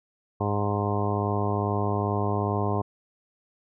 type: harmonic tone with a mistuned harmonic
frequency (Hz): 102.4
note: G#2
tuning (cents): -24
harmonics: 1 / 2 / 3 / 4 / 5 / 6 / 7 / 8 / 9 / 10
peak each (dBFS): -27 / -32 / -34 / -31 / -37 / -36 / -33 / -38 / -35 / -34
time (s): 0.4-2.82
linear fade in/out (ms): 10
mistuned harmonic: 10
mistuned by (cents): +40
effects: none